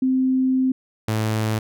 sine / sawtooth tone pair in turn, 260 / 109.32 Hz, C4 / A2, -11 / -11 cents, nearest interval octave + minor third, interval 1500 cents, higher first, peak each -16 dBFS, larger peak neither, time 0.02-0.72 / 1.08-1.59 s, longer first, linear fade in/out 5 ms, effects none

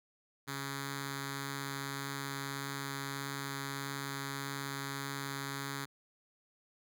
5% pulse tone with notch filter, 138.59 Hz, C#3, in tune, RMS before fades -40 dBFS, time 0.47-5.86 s, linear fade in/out 20 ms, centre 620 Hz, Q 0.7, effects none

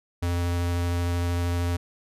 square tone with vibrato, 87 Hz, F2, 6 cents flat, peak -24 dBFS, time 0.22-1.77 s, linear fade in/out 10 ms, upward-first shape sine, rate 13 Hz, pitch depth 9 cents each way, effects resampled to 32000 Hz

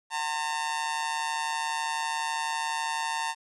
sawtooth tone with amplitude modulation, 906 Hz, A#5, 50 cents flat, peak -21 dBFS, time 0.1-3.35 s, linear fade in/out 50 ms, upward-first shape sine, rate 152 Hz, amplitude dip 75%, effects resampled to 24000 Hz + 10-bit

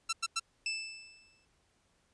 10% pulse tone bursts, 1344 Hz, E6, 33 cents sharp, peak -22 dBFS, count 3, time 0.09-0.398 s, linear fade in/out 10 ms, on 40 ms, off 94 ms
25% pulse tone with exponential decay, 2637 Hz, E7, in tune, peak -27 dBFS, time 0.66-1.45 s, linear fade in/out 2 ms, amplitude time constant 170 ms
effects pink hiss -72 dBFS RMS until 2.13 s + resampled to 22050 Hz

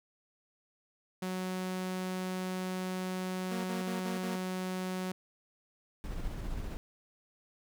sawtooth tone, 185 Hz, F#3, in tune, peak -30 dBFS, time 1.22-5.12 s, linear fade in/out 5 ms
sawtooth tone bursts, 233.1 Hz, A#3, in tune, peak -34 dBFS, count 5, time 3.51-4.36 s, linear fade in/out 5 ms, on 130 ms, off 50 ms
brown noise with tremolo, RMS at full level -36 dBFS, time 6.04-6.77 s, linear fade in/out 0 ms, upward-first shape square, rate 15 Hz, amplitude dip 25%
effects none

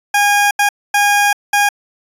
20% pulse tone bursts at uneven times, 817 Hz, G#5, 29 cents flat, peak -5 dBFS, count 4, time 0.14-0.51 / 0.59-0.69 / 0.94-1.33 / 1.53-1.69 s, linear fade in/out 5 ms, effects resampled to 32000 Hz

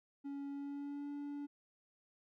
triangle tone with pitch glide, 280.6 to 287.5 Hz, C#4 to D4, +21 to -37 cents, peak -39 dBFS, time 0.24-1.47 s, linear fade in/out 20 ms, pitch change +42 cents, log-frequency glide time 0.49-1.1 s, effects none

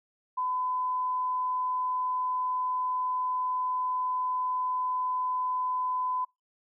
sine tone, 1009 Hz, B5, 37 cents sharp, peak -27 dBFS, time 0.37-6.25 s, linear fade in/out 10 ms, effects noise-tail reverb RT60 0.2 s tail -25 dB re dry

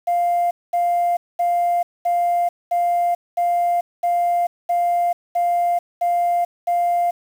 sine tone bursts, 698.5 Hz, F5, in tune, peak -14 dBFS, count 11, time 0.07-7.11 s, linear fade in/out 10 ms, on 440 ms, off 220 ms, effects tanh soft clip ceiling -13 dBFS + 7-bit

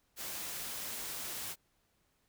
white noise, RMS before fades -41 dBFS, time 0.16-1.56 s, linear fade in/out 50 ms, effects pink hiss -75 dBFS RMS until 2.28 s

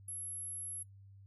sine tone, 11175 Hz, F9, in tune, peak -39 dBFS, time 0.08-0.83 s, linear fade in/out 5 ms, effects noise-tail reverb RT60 0.1 s tail -20 dB re dry + added 98 Hz sine -54 dBFS peak until 1.26 s

